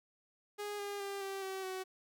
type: tone with pitch steps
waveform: sawtooth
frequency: 412.9 / 405.1 / 397.5 / 390 / 382.6 / 375.4 Hz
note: G#4 / G#4 / G4 / G4 / G4 / F#4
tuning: -10 / -43 / +24 / -9 / -42 / +25 cents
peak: -35 dBFS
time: 0.58-1.84 s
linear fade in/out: 20 ms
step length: 210 ms
effects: none